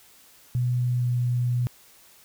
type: tone with pitch glide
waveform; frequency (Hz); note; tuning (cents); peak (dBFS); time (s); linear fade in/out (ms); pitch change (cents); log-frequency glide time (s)
sine; 123.47 to 122.55; B2 to B2; 0 to -13; -21; 0.55-1.67; 0; -13; 0.91-1.09
effects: white hiss -54 dBFS RMS until 2.24 s